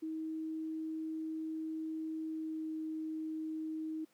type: tone with pitch glide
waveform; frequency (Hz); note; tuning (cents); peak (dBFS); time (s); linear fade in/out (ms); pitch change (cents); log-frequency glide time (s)
sine; 317.5 to 315.3; D#4 to D#4; +35 to +23; -36; 0.02-4.05; 10; -12; 2.25-2.72
effects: pink hiss -71 dBFS RMS until 4.13 s + high-pass 200 Hz 12 dB/octave